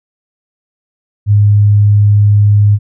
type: tone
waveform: sine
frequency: 103.3 Hz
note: G#2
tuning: 9 cents flat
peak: -4 dBFS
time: 1.26-2.79 s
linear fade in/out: 50 ms
effects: none